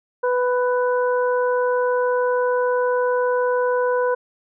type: harmonic tone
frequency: 496.3 Hz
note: B4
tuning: 8 cents sharp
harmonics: 1 / 2 / 3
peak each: -18 / -24 / -28 dBFS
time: 0.23-4.15 s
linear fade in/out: 10 ms
effects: none